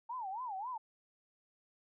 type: tone with vibrato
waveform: sine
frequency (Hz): 880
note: A5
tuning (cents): 0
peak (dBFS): -38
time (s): 0.09-0.78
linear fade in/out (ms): 10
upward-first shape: sine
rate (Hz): 3.7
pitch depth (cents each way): 270
effects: none